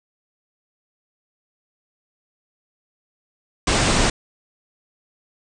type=low-pass noise; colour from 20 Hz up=pink; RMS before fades=-18 dBFS; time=3.67-4.1 s; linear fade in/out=5 ms; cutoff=9000 Hz; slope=96 dB/octave; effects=none